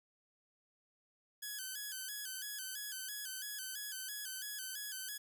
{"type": "tone with vibrato", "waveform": "5% pulse", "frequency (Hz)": 1603, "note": "G6", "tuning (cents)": 38, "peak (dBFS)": -31, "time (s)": [1.42, 5.18], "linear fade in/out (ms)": 10, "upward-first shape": "square", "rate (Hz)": 3, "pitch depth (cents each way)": 82, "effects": []}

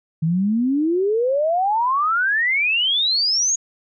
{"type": "exponential sweep", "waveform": "sine", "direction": "up", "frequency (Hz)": [154.7, 6800], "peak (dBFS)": -16, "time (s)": [0.22, 3.56], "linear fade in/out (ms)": 10, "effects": []}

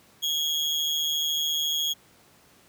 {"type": "tone with amplitude modulation", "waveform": "35% pulse", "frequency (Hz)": 3296, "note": "G#7", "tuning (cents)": -14, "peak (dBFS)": -20, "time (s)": [0.22, 1.94], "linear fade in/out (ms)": 20, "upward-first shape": "sine", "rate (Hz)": 154, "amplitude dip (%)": 55, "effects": ["pink hiss -57 dBFS RMS until 2.68 s", "high-pass 100 Hz 12 dB/octave"]}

